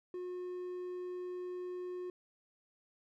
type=tone; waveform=triangle; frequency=361 Hz; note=F#4; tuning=43 cents flat; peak=-37 dBFS; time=0.14-2.1 s; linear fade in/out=2 ms; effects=none